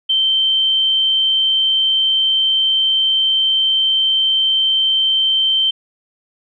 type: tone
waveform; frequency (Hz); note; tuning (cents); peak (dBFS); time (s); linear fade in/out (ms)
sine; 3115; G7; -12; -12; 0.09-5.71; 10
effects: none